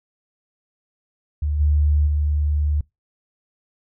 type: tone with level steps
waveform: sine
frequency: 74.2 Hz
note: D2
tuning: 18 cents sharp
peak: -19 / -14 / -17 dBFS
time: 1.42-2.81 s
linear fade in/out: 5 ms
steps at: 1.59 / 2.06 s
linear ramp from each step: 20 ms
effects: noise-tail reverb RT60 0.2 s tail -24 dB re dry